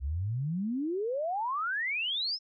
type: exponential sweep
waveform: sine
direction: up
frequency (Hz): 62.8 to 5400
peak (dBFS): -29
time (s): 0-2.39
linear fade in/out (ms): 50
effects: none